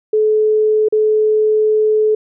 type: tone with dropouts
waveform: sine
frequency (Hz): 430.3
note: A4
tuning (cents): -39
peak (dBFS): -10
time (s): 0.13-2.15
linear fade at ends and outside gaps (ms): 5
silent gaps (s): 0.886-0.924
effects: none